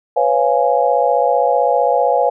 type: chord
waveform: sine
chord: C# dominant seventh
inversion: third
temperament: just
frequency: 498.9 / 554.4 / 693 / 831.5 Hz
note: B4 / C#5 / E#5 / G#5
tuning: +17 / 0 / -14 / +2 cents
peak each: -17 dBFS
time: 0.16-2.3 s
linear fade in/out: 10 ms
effects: none